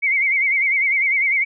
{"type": "tone with vibrato", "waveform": "sine", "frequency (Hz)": 2177, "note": "C#7", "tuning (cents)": -32, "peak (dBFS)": -15, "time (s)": [0.02, 1.45], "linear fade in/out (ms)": 20, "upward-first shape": "sine", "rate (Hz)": 10, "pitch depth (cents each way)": 94, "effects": []}